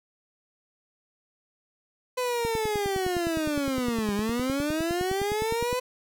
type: linear two-way sweep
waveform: 30% pulse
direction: down then up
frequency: 507 to 200 to 507 Hz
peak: -23 dBFS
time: 2.17-5.8 s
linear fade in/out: 10 ms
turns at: 4.14 s
type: click train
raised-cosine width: 3 ms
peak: -20 dBFS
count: 33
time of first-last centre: 2.45-5.729 s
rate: 9.76 Hz
effects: none